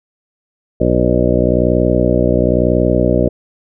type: harmonic tone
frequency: 61 Hz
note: B1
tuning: 21 cents flat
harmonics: 1 / 2 / 3 / 4 / 5 / 6 / 8 / 9 / 10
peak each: -19 / -19 / -19 / -19 / -19 / -19 / -19 / -19 / -19 dBFS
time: 0.8-3.29 s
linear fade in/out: 10 ms
effects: none